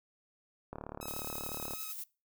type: click train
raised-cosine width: 1 ms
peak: -27 dBFS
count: 38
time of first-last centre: 0.73-1.735 s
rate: 36.8 Hz
type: tone with vibrato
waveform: 5% pulse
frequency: 1279 Hz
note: D#6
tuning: 47 cents sharp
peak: -33 dBFS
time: 1.01-1.92 s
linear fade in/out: 5 ms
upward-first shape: square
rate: 7.8 Hz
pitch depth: 12 cents each way
type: noise with tremolo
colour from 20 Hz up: violet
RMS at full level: -41 dBFS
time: 1.07-2.04 s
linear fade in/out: 5 ms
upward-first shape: square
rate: 11 Hz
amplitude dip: 35%
effects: noise-tail reverb RT60 0.3 s tail -22 dB re dry